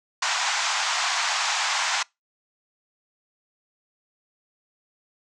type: band-pass noise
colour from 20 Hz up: pink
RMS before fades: -25 dBFS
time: 0.22-2.03 s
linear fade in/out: 5 ms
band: 750 to 7400 Hz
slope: 48 dB/octave
effects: noise-tail reverb RT60 0.2 s tail -25 dB re dry